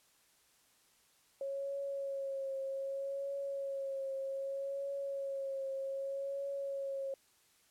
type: tone with vibrato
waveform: sine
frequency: 548 Hz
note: C#5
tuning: 20 cents flat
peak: -36 dBFS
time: 1.41-7.14 s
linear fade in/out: 2 ms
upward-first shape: triangle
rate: 0.64 Hz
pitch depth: 31 cents each way
effects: white hiss -69 dBFS RMS until 7.7 s + low-pass 12000 Hz 12 dB/octave